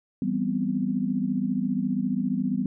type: chord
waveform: sine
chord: C major seventh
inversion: first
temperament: equal with one note detuned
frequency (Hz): 166.83 / 196 / 246.9 / 261.6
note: E3 / G3 / B3 / C4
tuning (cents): +21 / 0 / 0 / 0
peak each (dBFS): -33 / -27 / -27 / -32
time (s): 0.22-2.66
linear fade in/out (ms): 2
effects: none